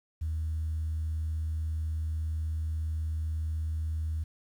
sine tone, 79.1 Hz, D#2, 29 cents sharp, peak -28 dBFS, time 0.21-4.24 s, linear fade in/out 10 ms, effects tanh soft clip ceiling -25 dBFS + 10-bit

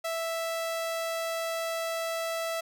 sawtooth tone, 659.3 Hz, E5, in tune, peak -26 dBFS, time 0.04-2.61 s, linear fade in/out 10 ms, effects none

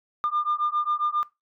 sine beating tone pair, 1200 / 1207.4 Hz, D6 / D6, +37 / +48 cents, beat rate 7.4 Hz, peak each -25 dBFS, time 0.24-1.23 s, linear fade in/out 0 ms, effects noise-tail reverb RT60 0.2 s tail -18 dB re dry + tanh soft clip ceiling -17 dBFS

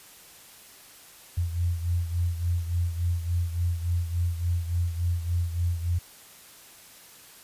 sine beating tone pair, 85.6 / 89.1 Hz, F2 / F2, -34 / +35 cents, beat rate 3.5 Hz, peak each -25 / -31 dBFS, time 1.37-5.99 s, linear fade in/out 10 ms, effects white hiss -50 dBFS RMS until 7.43 s + resampled to 32000 Hz

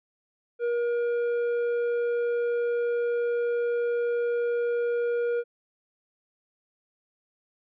sine tone with tanh clipping, 475.8 Hz, A#4, 35 cents sharp, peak -25 dBFS, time 0.59-5.44 s, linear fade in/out 50 ms, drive 7 dB, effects none

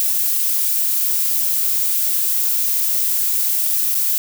violet noise with dropouts, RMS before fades -18 dBFS, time 0-4.18 s, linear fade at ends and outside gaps 0 ms, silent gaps 3.945-3.951 s, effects none

